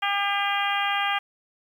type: harmonic tone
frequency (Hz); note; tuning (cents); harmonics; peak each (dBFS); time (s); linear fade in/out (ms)
401.8; G4; +43; 2 / 3 / 4 / 5 / 6 / 7 / 8; -27 / -29 / -30 / -31 / -32 / -32 / -33; 0.02-1.19; 10
effects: 9-bit